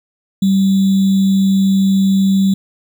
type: tone with sample-and-hold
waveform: sine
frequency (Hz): 193.8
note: G3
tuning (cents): -20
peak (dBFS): -9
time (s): 0.42-2.54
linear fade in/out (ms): 5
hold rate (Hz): 3675
effects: none